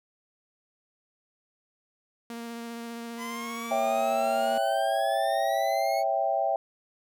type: tone with vibrato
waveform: sawtooth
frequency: 233.1 Hz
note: A#3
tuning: in tune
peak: -32 dBFS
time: 2.3-4.58 s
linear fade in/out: 2 ms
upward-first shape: sine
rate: 15 Hz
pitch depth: 12 cents each way
type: exponential sweep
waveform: 25% pulse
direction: up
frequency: 1000 to 2222 Hz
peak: -32 dBFS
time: 3.17-6.04 s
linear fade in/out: 50 ms
type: chord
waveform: sine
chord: C# diminished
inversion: none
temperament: equal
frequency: 554.4 / 659.3 / 784 Hz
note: C#5 / E5 / G5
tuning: 0 / 0 / 0 cents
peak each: -31 / -27 / -27 dBFS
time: 3.71-6.56 s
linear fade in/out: 2 ms
effects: none